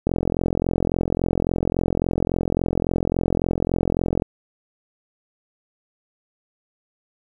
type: click train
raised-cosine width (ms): 2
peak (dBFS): -7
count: 182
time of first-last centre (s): 0.07-4.221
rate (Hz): 43.6
effects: 8-bit